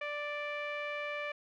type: tone with low-pass filter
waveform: sawtooth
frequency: 587.3 Hz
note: D5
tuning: in tune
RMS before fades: -38 dBFS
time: 0.01-1.32 s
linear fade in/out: 5 ms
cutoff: 2300 Hz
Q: 3.7
effects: none